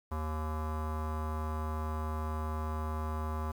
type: tone with low-pass filter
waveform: square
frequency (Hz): 77.78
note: D#2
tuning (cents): 0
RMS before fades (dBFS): -35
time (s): 0.11-3.52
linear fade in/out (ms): 10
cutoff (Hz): 1100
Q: 4.7
effects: 9-bit